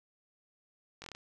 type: slowing click train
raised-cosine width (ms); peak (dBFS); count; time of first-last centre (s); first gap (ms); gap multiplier
0.2; -27; 6; 1.02-1.15; 20; 1.13
effects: none